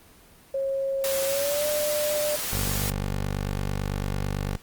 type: tone with pitch glide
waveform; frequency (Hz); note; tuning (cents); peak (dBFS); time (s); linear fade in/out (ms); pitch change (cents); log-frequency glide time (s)
sine; 543 to 595.6; C#5 to D5; -36 to +24; -24; 0.54-2.36; 5; +160; 1.24-1.66
type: noise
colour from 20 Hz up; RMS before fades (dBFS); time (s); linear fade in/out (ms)
white; -30; 1.04-2.9; 0
type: tone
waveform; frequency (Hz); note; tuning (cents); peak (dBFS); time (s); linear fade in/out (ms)
15% pulse; 49; G1; 0; -20; 2.53-4.57; 0
effects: pink hiss -53 dBFS RMS until 4.62 s + Opus 24 kbps